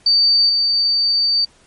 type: tone with level steps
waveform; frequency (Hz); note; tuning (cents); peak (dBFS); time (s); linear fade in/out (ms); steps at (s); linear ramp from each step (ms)
sine; 4603; D8; -36; -10 / -13; 0.06-1.45; 5; 0.49; 5
effects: pink hiss -52 dBFS RMS until 1.66 s + MP3 48 kbps